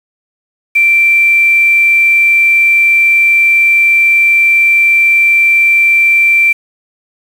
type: tone with quantisation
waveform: sine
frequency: 2349 Hz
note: D7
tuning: in tune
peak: -5 dBFS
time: 0.75-6.53 s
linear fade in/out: 10 ms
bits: 5
effects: none